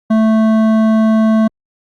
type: tone with hard clipping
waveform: triangle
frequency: 220 Hz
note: A3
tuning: in tune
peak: -10 dBFS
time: 0.1-1.48 s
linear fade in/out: 10 ms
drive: 15 dB
effects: Opus 48 kbps